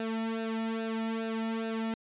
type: tone with flanger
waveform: sawtooth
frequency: 224.3 Hz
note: A3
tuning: 34 cents sharp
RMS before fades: -33 dBFS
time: 0-1.94 s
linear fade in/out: 2 ms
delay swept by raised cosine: 0.93 to 1.93 ms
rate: 2.4 Hz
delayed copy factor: -0.8
effects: resampled to 8000 Hz